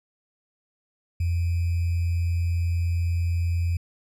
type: tone with sample-and-hold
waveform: sine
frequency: 85.6 Hz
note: F2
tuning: 34 cents flat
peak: -21 dBFS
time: 1.2-3.77 s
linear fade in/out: 5 ms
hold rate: 2450 Hz
effects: resampled to 32000 Hz